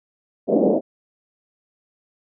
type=band-pass noise; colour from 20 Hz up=white; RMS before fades=-17 dBFS; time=0.47-0.81 s; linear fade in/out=50 ms; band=190 to 620 Hz; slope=48 dB/octave; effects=none